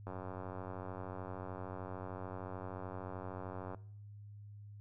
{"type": "click train", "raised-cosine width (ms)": 1, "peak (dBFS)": -30, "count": 344, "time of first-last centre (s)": [0.07, 3.746], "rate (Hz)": 93.3, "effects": ["noise-tail reverb RT60 0.6 s tail -20 dB re dry", "added 103 Hz sine -49 dBFS peak until 4.8 s"]}